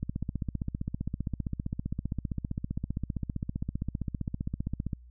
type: click train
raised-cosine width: 5 ms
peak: -19 dBFS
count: 76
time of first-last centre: 0.03-4.932 s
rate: 15.3 Hz
effects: added 60 Hz sine -49 dBFS peak until 5.1 s